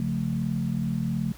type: chord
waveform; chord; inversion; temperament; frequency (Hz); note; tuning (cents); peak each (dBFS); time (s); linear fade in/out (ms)
sine; Db augmented; none; equal with one note detuned; 138.59 / 177.26 / 220; Db3 / F3 / A3; 0 / +26 / 0; -29; 0-1.32; 2
effects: added 60 Hz sine -44 dBFS peak until 1.37 s + pink hiss -50 dBFS RMS until 1.37 s